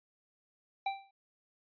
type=tone with exponential decay; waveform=square; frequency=784 Hz; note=G5; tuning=in tune; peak=-29 dBFS; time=0.86-1.11 s; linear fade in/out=5 ms; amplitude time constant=53 ms; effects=resampled to 11025 Hz